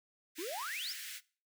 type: high-pass noise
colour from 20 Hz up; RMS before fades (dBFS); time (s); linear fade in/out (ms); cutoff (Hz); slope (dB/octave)
pink; -45; 0.35-1.21; 50; 1600; 48
type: exponential sweep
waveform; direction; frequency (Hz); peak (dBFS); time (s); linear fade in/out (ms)
triangle; up; 298.5 to 5730; -37; 0.38-0.93; 10
effects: noise-tail reverb RT60 0.4 s tail -21 dB re dry